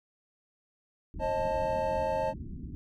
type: low-pass noise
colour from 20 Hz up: pink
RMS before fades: -40 dBFS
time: 1.14-2.75 s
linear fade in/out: 0 ms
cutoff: 320 Hz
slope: 48 dB/octave
type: chord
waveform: triangle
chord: A diminished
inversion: first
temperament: equal with one note detuned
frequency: 534.9 / 622.3 / 880 Hz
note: C5 / Eb5 / A5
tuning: +38 / 0 / 0 cents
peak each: -30 dBFS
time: 1.19-2.34 s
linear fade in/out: 50 ms
effects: none